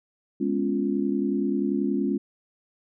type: chord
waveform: sine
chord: C# dominant seventh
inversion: second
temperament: equal with one note detuned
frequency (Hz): 206.7 / 246.9 / 277.2 / 349.2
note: G#3 / B3 / C#4 / E#4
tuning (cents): -8 / 0 / 0 / 0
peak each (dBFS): -27 / -31 / -26 / -29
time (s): 0.4-2.18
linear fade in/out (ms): 10
effects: none